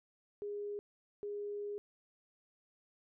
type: tone bursts at uneven times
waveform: sine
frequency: 410.8 Hz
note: G#4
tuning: 19 cents flat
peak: -38 dBFS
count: 2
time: 0.42-0.79 / 1.23-1.78 s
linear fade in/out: 0 ms
effects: none